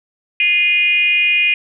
sine tone with frequency modulation, 2464 Hz, D#7, 17 cents flat, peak -11 dBFS, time 0.4-1.54 s, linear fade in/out 2 ms, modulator 375 Hz, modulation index 0.7, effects none

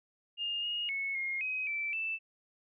sine tone with pitch steps, 2826 / 2863 / 2199 / 2140 / 2527 / 2328 / 2646 Hz, F7 / F7 / C#7 / C7 / D#7 / D7 / E7, +20 / +42 / -14 / +38 / +26 / -16 / +6 cents, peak -32 dBFS, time 0.37-2.19 s, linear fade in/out 50 ms, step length 260 ms, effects none

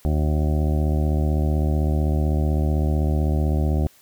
harmonic tone, 75.8 Hz, D#2, 45 cents flat, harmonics 1 / 2 / 3 / 4 / 5 / 7 / 8 / 9 / 10, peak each -19 / -25 / -29 / -31 / -33 / -36 / -37 / -38 / -39 dBFS, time 0.05-3.87 s, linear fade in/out 0 ms, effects white hiss -54 dBFS RMS until 4.01 s

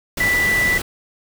sine tone in noise, 1975.5 Hz, B6, in tune, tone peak -15 dBFS, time 0.2-0.78 s, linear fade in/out 5 ms, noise pink, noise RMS -25 dBFS, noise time 0.17-0.82 s, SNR +7 dB, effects none

